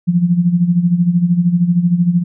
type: tone with tremolo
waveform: sine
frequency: 174.61 Hz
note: F3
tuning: in tune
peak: -7 dBFS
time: 0.07-2.24 s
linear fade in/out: 20 ms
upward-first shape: sine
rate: 13 Hz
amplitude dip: 70%
effects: none